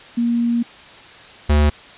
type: tone pair in turn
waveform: sine / square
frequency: 235.8 / 74.27 Hz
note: A#3 / D2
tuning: +20 / +20 cents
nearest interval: octave + minor sixth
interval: 2000 cents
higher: first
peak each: -15 / -12 dBFS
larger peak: second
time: 0.17-0.63 / 1.49-1.7 s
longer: first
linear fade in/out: 10 ms
effects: white hiss -41 dBFS RMS until 1.97 s + resampled to 8000 Hz